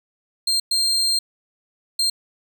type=tone bursts at uneven times; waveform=35% pulse; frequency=4186 Hz; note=C8; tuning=in tune; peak=-16 dBFS; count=3; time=0.47-0.6 / 0.71-1.19 / 1.99-2.1 s; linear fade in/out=5 ms; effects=none